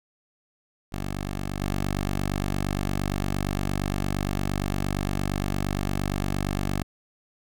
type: tone with level steps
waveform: 10% pulse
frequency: 48.67 Hz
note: G1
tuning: 12 cents flat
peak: -21 / -17 dBFS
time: 0.92-6.83 s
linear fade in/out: 10 ms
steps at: 1.61 s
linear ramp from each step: 2 ms
effects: none